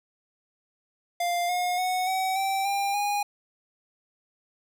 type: tone with pitch steps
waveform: square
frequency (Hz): 698.5 / 717.3 / 736.6 / 756.5 / 776.8 / 797.7 / 819.2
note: F5 / F5 / F#5 / F#5 / G5 / G5 / G#5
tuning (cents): 0 / +46 / -8 / +38 / -16 / +30 / -24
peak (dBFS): -25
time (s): 1.2-3.23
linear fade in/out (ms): 5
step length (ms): 290
effects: none